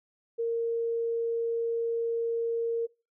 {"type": "tone", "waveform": "sine", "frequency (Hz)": 462.4, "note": "A#4", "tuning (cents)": -14, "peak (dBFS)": -26, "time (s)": [0.38, 2.87], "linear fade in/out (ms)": 20, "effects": ["noise-tail reverb RT60 0.3 s tail -22 dB re dry"]}